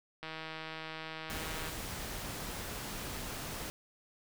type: click train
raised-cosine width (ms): 0.3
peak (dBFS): -26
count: 234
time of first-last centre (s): 0.23-1.695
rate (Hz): 159
type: noise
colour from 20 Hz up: pink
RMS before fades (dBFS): -41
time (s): 1.3-3.7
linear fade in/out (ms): 0
effects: none